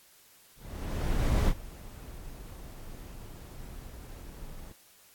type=noise with ADSR envelope; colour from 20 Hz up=brown; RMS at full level=-24 dBFS; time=0.56-4.73 s; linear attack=920 ms; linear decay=59 ms; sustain=-20 dB; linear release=10 ms; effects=white hiss -59 dBFS RMS until 5.14 s + AAC 64 kbps